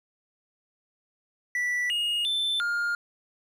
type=tone with pitch steps; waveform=triangle; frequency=1963 / 2862 / 3536 / 1412 Hz; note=B6 / F7 / A7 / F6; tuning=-11 / +42 / +8 / +19 cents; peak=-23 dBFS; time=1.55-2.95 s; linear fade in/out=2 ms; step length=350 ms; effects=none